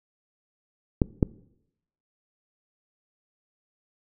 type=clicks; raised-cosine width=3 ms; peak=-6 dBFS; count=2; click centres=1.018 / 1.228 s; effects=noise-tail reverb RT60 0.8 s tail -21 dB re dry